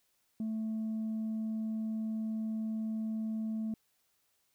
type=tone with tanh clipping; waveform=triangle; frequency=220 Hz; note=A3; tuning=in tune; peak=-33 dBFS; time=0.4-3.74 s; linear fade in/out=2 ms; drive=6 dB; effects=white hiss -75 dBFS RMS until 4.54 s